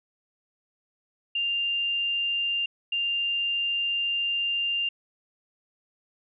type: tone pair in turn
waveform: sine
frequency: 2794 / 2794 Hz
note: F7 / F7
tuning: 0 / 0 cents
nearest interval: unison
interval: 0 cents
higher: neither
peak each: -24 dBFS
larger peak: neither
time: 1.35-2.66 / 2.92-4.89 s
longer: second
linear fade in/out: 5 ms
effects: none